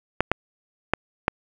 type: clicks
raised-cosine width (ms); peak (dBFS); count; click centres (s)
0.5; -3; 4; 0.206 / 0.316 / 0.936 / 1.281
effects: 7-bit